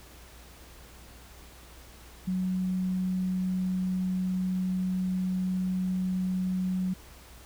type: tone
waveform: sine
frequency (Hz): 185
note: F#3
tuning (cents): 0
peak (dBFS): -26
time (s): 2.27-6.94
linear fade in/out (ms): 10
effects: added 60 Hz sine -51 dBFS peak until 7.45 s + pink hiss -52 dBFS RMS until 7.45 s